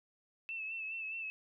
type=tone with vibrato; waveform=sine; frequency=2637 Hz; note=E7; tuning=in tune; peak=-38 dBFS; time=0.49-1.3 s; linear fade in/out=0 ms; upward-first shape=sine; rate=4.8 Hz; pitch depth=42 cents each way; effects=none